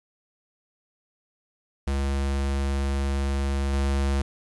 square tone with level steps, 68.9 Hz, C#2, 10 cents flat, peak -24 / -22 dBFS, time 1.87-4.22 s, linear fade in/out 5 ms, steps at 3.73 s, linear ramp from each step 2 ms, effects resampled to 24000 Hz + 9-bit

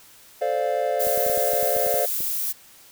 triangle chord, D minor seventh, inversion second, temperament equal with one note detuned, 437.7 / 523.3 / 587.3 / 698.5 Hz, A4 / C5 / D5 / F5, -9 / 0 / 0 / 0 cents, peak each -28 / -24 / -24 / -24 dBFS, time 0.41-2.06 s, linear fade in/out 10 ms
violet noise, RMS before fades -26 dBFS, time 0.99-2.53 s, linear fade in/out 20 ms
clicks, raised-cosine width 2 ms, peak -24 dBFS, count 11, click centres 1.07 / 1.176 / 1.265 / 1.298 / 1.376 / 1.535 / 1.629 / 1.765 / 1.866 / 1.942 / 2.205 s
effects white hiss -50 dBFS RMS until 2.91 s

